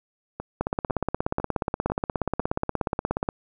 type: two click trains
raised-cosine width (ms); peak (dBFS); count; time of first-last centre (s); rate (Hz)
1; -10 / -17; 46 / 5; 0.61-3.289 / 0.4-2.4; 16.8 / 2
effects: none